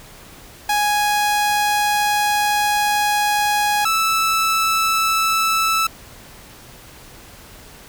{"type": "tone pair in turn", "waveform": "sawtooth", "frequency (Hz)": [830.6, 1314.7], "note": ["G#5", "E6"], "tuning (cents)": [0, -5], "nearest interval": "minor sixth", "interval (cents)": 795, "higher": "second", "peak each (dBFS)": -12, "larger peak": "neither", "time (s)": [[0.69, 3.85], [3.85, 5.87]], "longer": "first", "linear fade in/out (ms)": 5, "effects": ["pink hiss -42 dBFS RMS until 7.88 s"]}